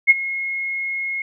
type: tone with ADSR envelope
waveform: sine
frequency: 2160 Hz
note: C#7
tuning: 45 cents flat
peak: -5 dBFS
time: 0.07-1.22 s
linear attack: 31 ms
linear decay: 28 ms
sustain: -17 dB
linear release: 3 ms
effects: none